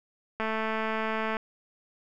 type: click train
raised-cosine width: 0.5 ms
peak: -16 dBFS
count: 214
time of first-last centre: 0.4-1.368 s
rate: 220 Hz
effects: none